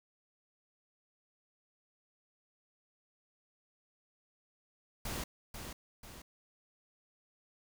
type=noise with echo; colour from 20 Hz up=pink; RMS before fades=-39 dBFS; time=5.05-5.24 s; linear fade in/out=5 ms; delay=490 ms; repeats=2; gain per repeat=-6 dB; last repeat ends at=6.22 s; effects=none